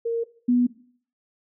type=tone pair in turn; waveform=sine; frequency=462.7 / 245.1 Hz; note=A#4 / B3; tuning=-13 / -13 cents; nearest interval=major seventh; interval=1100 cents; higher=first; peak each=-22 / -16 dBFS; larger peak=second; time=0.05-0.24 / 0.48-0.67 s; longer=neither; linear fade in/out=10 ms; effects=noise-tail reverb RT60 0.5 s tail -17 dB re dry